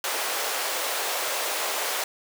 pink high-pass noise, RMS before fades -28 dBFS, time 0.04-2.04 s, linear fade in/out 2 ms, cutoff 480 Hz, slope 24 dB/octave, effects none

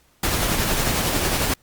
pink noise with tremolo, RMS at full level -20 dBFS, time 0.23-1.54 s, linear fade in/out 5 ms, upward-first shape triangle, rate 11 Hz, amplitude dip 35%, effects pink hiss -59 dBFS RMS until 1.62 s + Opus 48 kbps

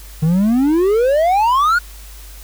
triangle exponential sweep, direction up, 151.3 to 1480 Hz, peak -9 dBFS, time 0.22-1.79 s, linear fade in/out 10 ms, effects added 50 Hz sine -34 dBFS peak until 2.43 s + white hiss -41 dBFS RMS until 2.43 s

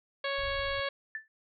harmonic tone, 554.4 Hz, C#5, in tune, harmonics 1 / 2 / 3 / 4 / 5 / 6 / 7 / 8, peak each -34 / -38 / -37 / -39 / -44 / -41 / -45 / -45 dBFS, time 0.24-0.89 s, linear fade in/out 5 ms
pink low-pass noise, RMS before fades -43 dBFS, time 0.38-0.81 s, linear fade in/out 10 ms, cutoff 110 Hz, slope 96 dB/octave
sine tone with exponential decay, 1760 Hz, A6, in tune, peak -31 dBFS, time 1.15-1.28 s, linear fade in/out 1 ms, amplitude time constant 27 ms
effects none

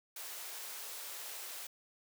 white high-pass noise, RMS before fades -45 dBFS, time 0.16-1.67 s, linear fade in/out 5 ms, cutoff 400 Hz, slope 24 dB/octave, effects none

